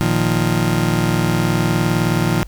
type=chord; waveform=30% pulse; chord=Bb suspended fourth; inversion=none; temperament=just; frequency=116.54 / 155.39 / 174.81 Hz; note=Bb2 / Eb3 / F3; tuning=0 / -2 / +2 cents; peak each=-17 dBFS; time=0.01-2.43 s; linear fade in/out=0 ms; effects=added 50 Hz sine -32 dBFS peak until 2.47 s + pink hiss -50 dBFS RMS until 2.47 s